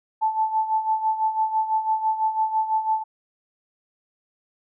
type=tone with tremolo; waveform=sine; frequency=876 Hz; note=A5; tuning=8 cents flat; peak=-17 dBFS; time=0.21-3.04 s; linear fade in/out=20 ms; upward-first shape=sine; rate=6 Hz; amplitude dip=70%; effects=none